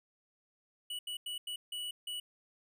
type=tone bursts at uneven times; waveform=square; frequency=2944 Hz; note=F#7; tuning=9 cents flat; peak=-38 dBFS; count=6; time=0.9-0.99 / 1.07-1.17 / 1.26-1.38 / 1.47-1.56 / 1.72-1.91 / 2.07-2.2 s; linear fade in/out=5 ms; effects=none